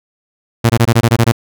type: tone bursts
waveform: sawtooth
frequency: 116.54 Hz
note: A#2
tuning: in tune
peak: -3 dBFS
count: 9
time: 0.64-1.321 s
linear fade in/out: 10 ms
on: 57 ms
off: 21 ms
effects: none